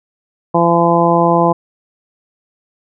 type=harmonic tone; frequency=170 Hz; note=F3; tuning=46 cents flat; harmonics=1 / 2 / 3 / 4 / 5 / 6; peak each=-16 / -16 / -16 / -16 / -16 / -16 dBFS; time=0.54-1.53 s; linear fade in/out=10 ms; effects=none